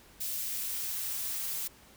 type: noise with high-pass filter sweep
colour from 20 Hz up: blue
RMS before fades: -35 dBFS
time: 0.2-1.68 s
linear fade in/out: 10 ms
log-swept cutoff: 2600 to 250 Hz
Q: 0.72
effects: pink hiss -57 dBFS RMS until 1.96 s